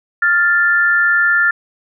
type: tone pair together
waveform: sine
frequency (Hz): 1400 / 1761.2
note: F6 / A6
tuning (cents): +4 / +1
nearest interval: major third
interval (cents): 397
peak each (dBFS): -13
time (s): 0.22-1.51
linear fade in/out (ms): 5
effects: none